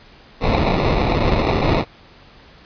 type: noise with sample-and-hold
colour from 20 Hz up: pink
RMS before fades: -17 dBFS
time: 0.4-1.85 s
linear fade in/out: 50 ms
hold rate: 1575 Hz
effects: pink hiss -46 dBFS RMS until 2.65 s + resampled to 11025 Hz